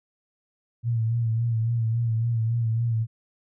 sine tone with vibrato, 114.9 Hz, A#2, 25 cents flat, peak -21 dBFS, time 0.83-3.07 s, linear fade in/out 50 ms, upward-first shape sine, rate 3.6 Hz, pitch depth 51 cents each way, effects none

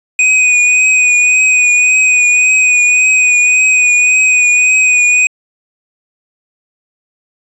square tone with vibrato, 2489 Hz, D#7, in tune, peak -7 dBFS, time 0.19-5.27 s, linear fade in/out 2 ms, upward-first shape triangle, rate 1.8 Hz, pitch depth 32 cents each way, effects resampled to 24000 Hz

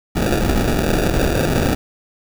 pink noise with sample-and-hold, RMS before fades -17 dBFS, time 0.15-1.75 s, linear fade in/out 10 ms, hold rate 1050 Hz, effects none

